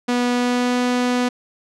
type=tone with pitch glide; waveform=sawtooth; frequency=244.6 to 247.2 Hz; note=B3 to B3; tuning=-16 to +2 cents; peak=-13 dBFS; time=0.08-1.29 s; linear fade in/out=10 ms; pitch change=+18 cents; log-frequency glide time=0.31-0.78 s; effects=low-pass 7000 Hz 12 dB/octave